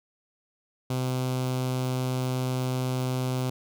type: tone with notch filter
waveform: sawtooth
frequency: 128.2 Hz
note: C3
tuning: 35 cents flat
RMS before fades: -28 dBFS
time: 0.9-3.5 s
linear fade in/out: 5 ms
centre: 1800 Hz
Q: 1.7
effects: none